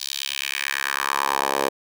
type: tone with high-pass filter sweep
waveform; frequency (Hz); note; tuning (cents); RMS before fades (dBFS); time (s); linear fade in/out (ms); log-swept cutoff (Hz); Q
10% pulse; 69; C#2; -7; -25; 0-1.69; 5; 4400 to 560; 2.3
effects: none